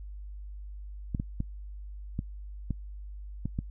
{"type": "clicks", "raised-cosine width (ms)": 5, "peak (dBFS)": -18, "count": 7, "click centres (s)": [1.148, 1.199, 1.404, 2.191, 2.707, 3.456, 3.589], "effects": ["noise-tail reverb RT60 0.1 s tail -26 dB re dry", "added 50 Hz sine -39 dBFS peak until 3.7 s"]}